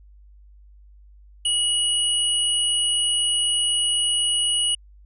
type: tone pair together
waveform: sine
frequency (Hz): 2914 / 9386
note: F#7 / D9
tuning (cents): -27 / -2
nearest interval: octave + minor sixth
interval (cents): 2025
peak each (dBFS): -20 / -24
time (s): 1.45-4.75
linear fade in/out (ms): 5
effects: added 50 Hz sine -46 dBFS peak until 5.05 s